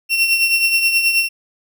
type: tone with tremolo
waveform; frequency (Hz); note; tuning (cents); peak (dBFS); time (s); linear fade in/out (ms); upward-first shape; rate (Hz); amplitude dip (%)
35% pulse; 2722; F7; -45; -9; 0.09-1.29; 50; triangle; 9.4; 60
effects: none